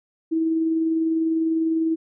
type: tone with tremolo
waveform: sine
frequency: 323.8 Hz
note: E4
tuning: 31 cents flat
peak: -17 dBFS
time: 0.31-1.96 s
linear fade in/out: 20 ms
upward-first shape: triangle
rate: 20 Hz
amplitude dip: 35%
effects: none